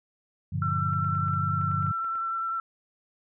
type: chord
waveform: sine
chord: G minor seventh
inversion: none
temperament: just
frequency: 98 / 117.6 / 147 / 176.4 Hz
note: G2 / Bb2 / D3 / F3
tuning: 0 / +16 / +2 / +18 cents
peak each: -30 / -35 / -30 / -35 dBFS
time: 0.52-1.92 s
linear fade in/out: 10 ms
type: tone with vibrato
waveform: sine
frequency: 1344 Hz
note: E6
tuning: 33 cents sharp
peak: -27 dBFS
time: 0.62-2.6 s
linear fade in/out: 2 ms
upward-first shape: sine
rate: 10 Hz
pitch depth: 16 cents each way
type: clicks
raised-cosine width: 0.5 ms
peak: -34 dBFS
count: 11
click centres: 0.934 / 1.045 / 1.152 / 1.283 / 1.336 / 1.614 / 1.715 / 1.826 / 1.866 / 2.045 / 2.155 s
effects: none